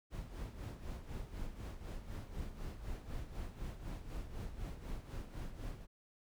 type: noise with tremolo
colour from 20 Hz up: brown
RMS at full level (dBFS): -42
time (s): 0.1-5.87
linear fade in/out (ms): 50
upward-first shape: sine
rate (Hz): 4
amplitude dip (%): 65
effects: none